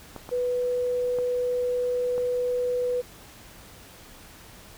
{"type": "clicks", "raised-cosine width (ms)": 1, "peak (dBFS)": -23, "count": 4, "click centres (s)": [0.163, 0.291, 1.187, 2.18]}
{"type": "tone", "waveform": "sine", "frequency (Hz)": 493.9, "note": "B4", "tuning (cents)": 0, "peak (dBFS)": -23, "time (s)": [0.31, 3.02], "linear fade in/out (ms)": 20}
{"effects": ["pink hiss -48 dBFS RMS until 4.77 s"]}